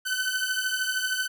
sawtooth beating tone pair, 1509 / 1522 Hz, F#6 / F#6, +34 / +48 cents, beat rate 13 Hz, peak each -25 dBFS, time 0.05-1.28 s, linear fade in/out 20 ms, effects none

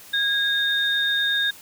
sine tone pair together, 1638 / 3677 Hz, G#6 / A#7, -24 / -24 cents, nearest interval octave + major second, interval 1400 cents, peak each -22 dBFS, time 0.13-1.51 s, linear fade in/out 10 ms, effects white hiss -45 dBFS RMS until 1.61 s

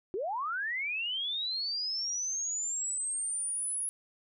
sine linear sweep, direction up, 342.3 to 10550 Hz, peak -31 dBFS, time 0.14-3.89 s, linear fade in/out 0 ms, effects none

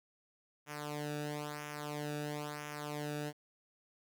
sawtooth tone with flanger, 148.3 Hz, D3, 17 cents sharp, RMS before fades -41 dBFS, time 0.66-3.33 s, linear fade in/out 50 ms, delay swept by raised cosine 0.23 to 0.96 ms, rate 1 Hz, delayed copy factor -0.8, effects none

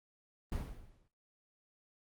brown noise with exponential decay, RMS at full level -33 dBFS, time 0.52-1.08 s, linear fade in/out 2 ms, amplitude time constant 120 ms, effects noise-tail reverb RT60 0.3 s tail -17 dB re dry + Opus 32 kbps

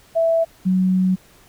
sine tone pair in turn, 659.3 / 185.87 Hz, E5 / F#3, 0 / +8 cents, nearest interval octave + minor seventh, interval 2192 cents, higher first, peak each -14 dBFS, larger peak neither, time 0.15-0.45 / 0.65-1.16 s, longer second, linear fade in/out 20 ms, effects pink hiss -51 dBFS RMS until 1.48 s

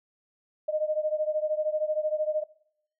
sine beating tone pair, 610 / 623 Hz, D#5 / D#5, -34 / +2 cents, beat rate 13 Hz, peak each -27 / -29 dBFS, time 0.68-2.44 s, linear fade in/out 10 ms, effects noise-tail reverb RT60 0.7 s tail -22 dB re dry

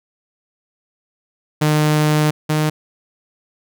sawtooth tone pair in turn, 152 / 153.59 Hz, D#3 / D#3, -40 / -22 cents, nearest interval unison, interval 18 cents, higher second, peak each -9 / -11 dBFS, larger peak first, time 1.61-2.31 / 2.49-2.7 s, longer first, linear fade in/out 10 ms, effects none

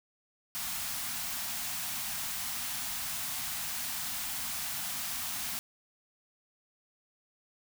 white band-stop noise, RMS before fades -36 dBFS, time 0.55-5.59 s, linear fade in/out 0 ms, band 280 to 640 Hz, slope 96 dB/octave, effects none

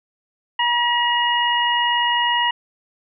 harmonic tone, 958 Hz, A#5, 47 cents sharp, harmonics 1 / 2 / 3, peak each -19 / -22 / -21 dBFS, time 0.59-2.51 s, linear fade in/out 5 ms, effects none

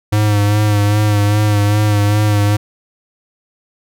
square tone with vibrato, 104.2 Hz, G#2, 6 cents sharp, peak -11 dBFS, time 0.12-2.57 s, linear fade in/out 10 ms, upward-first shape sine, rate 2.5 Hz, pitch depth 33 cents each way, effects none

